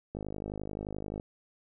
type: click train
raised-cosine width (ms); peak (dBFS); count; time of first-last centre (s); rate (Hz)
2; -24; 55; 0.15-1.199; 51.5
effects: none